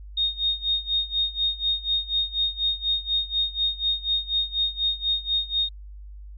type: tone with tremolo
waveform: sine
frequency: 3704 Hz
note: A#7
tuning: 12 cents flat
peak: -19 dBFS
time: 0.17-5.69 s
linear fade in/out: 5 ms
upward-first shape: sine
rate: 4.1 Hz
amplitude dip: 90%
effects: added 50 Hz sine -38 dBFS peak until 6.37 s